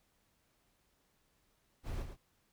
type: noise with echo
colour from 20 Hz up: brown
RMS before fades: -40 dBFS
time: 1.83-2.06 s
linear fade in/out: 50 ms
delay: 110 ms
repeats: 1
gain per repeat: -7 dB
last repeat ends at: 2.17 s
effects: pink hiss -75 dBFS RMS until 2.52 s